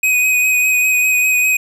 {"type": "tone with vibrato", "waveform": "square", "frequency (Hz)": 2506, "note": "D#7", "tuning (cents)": 12, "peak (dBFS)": -12, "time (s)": [0.03, 1.57], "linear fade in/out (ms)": 5, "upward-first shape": "sine", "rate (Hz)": 5, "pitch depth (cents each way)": 19, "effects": []}